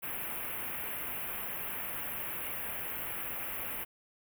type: band-stop noise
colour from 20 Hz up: white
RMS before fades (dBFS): -38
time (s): 0.02-3.85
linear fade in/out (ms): 20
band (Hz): 2900 to 11000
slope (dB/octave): 48
effects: none